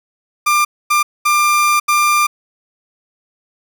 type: tone bursts at uneven times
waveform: 30% pulse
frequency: 1193 Hz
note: D6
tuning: 27 cents sharp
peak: -8 dBFS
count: 4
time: 0.46-0.65 / 0.9-1.03 / 1.25-1.8 / 1.88-2.27 s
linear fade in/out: 10 ms
effects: none